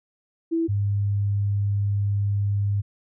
sine tone pair in turn, 330 / 101.16 Hz, E4 / G#2, +2 / -45 cents, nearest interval octave + minor sixth, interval 2047 cents, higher first, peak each -20 dBFS, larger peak neither, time 0.51-0.68 / 0.68-2.82 s, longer second, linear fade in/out 20 ms, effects none

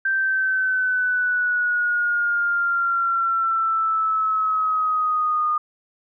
sine exponential sweep, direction down, 1568 to 1221 Hz, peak -18 dBFS, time 0.05-5.58 s, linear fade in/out 5 ms, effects none

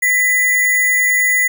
sine tone with sample-and-hold, 1989 Hz, B6, 12 cents sharp, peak -11 dBFS, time 0.02-1.48 s, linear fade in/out 10 ms, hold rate 8820 Hz, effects none

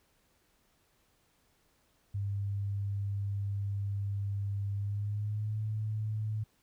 sine tone with pitch glide, 100 to 107.8 Hz, G2 to A2, +35 to -35 cents, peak -31 dBFS, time 2.14-6.44 s, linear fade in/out 10 ms, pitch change +130 cents, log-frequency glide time 4.73-5.59 s, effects pink hiss -71 dBFS RMS until 6.62 s

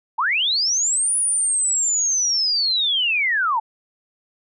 sine linear two-way sweep, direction up then down, 836 to 9850 to 836 Hz, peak -17 dBFS, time 0.18-3.6 s, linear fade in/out 10 ms, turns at 1.16 s, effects none

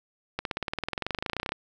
accelerating click train, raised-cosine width 0.3 ms, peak -13 dBFS, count 27, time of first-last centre 0.39-1.521 s, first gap 62 ms, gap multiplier 0.97, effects none

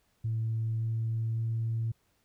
sine tone with pitch steps, 112.2 / 112.92 / 113.63 Hz, A2 / A2 / A#2, +34 / +45 / -44 cents, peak -27 dBFS, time 0.24-1.92 s, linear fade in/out 10 ms, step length 560 ms, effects tanh soft clip ceiling -24 dBFS + pink hiss -72 dBFS RMS until 2.24 s

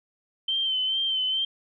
sine tone with vibrato, 3100 Hz, G7, 20 cents flat, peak -23 dBFS, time 0.48-1.45 s, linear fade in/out 5 ms, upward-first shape sine, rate 2.3 Hz, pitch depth 40 cents each way, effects none

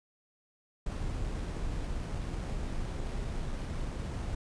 brown noise with sample-and-hold, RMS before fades -35 dBFS, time 0.86-4.35 s, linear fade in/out 5 ms, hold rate 7350 Hz, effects resampled to 22050 Hz

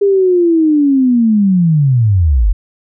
sine linear sweep, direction down, 406.4 to 41.52 Hz, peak -7 dBFS, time 0.01-2.53 s, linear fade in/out 10 ms, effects none

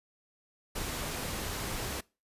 pink noise, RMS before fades -36 dBFS, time 0.75-2.01 s, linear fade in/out 10 ms, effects noise-tail reverb RT60 0.3 s tail -24 dB re dry + resampled to 32000 Hz

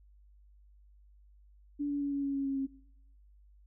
sine tone with pitch steps, 288.6 / 285.9 / 283.3 / 280.7 / 278.1 / 275.6 / 273 / 270.5 Hz, D4 / D4 / C#4 / C#4 / C#4 / C#4 / C#4 / C#4, -30 / -46 / +38 / +22 / +6 / -10 / -26 / -42 cents, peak -30 dBFS, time 1.79-2.67 s, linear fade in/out 20 ms, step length 110 ms, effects noise-tail reverb RT60 0.8 s tail -21 dB re dry + added 50 Hz sine -57 dBFS peak until 3.66 s

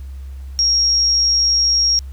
sine tone, 5588 Hz, F8, in tune, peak -12 dBFS, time 0.59-1.99 s, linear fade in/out 0 ms, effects added 67 Hz sine -28 dBFS peak until 2.12 s + pink hiss -53 dBFS RMS until 2.12 s

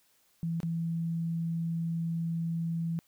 sine tone with dropouts, 166.1 Hz, E3, 13 cents sharp, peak -29 dBFS, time 0.43-2.99 s, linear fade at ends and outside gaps 0 ms, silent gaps 0.603-0.631 s, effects white hiss -68 dBFS RMS until 3.07 s

